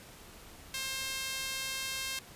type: tone with high-pass filter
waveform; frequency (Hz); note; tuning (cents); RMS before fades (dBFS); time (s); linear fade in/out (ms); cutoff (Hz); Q
sawtooth; 531; C5; +25; -37; 0.74-2.19; 2; 2600; 0.87
effects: pink hiss -52 dBFS RMS until 2.35 s + resampled to 32000 Hz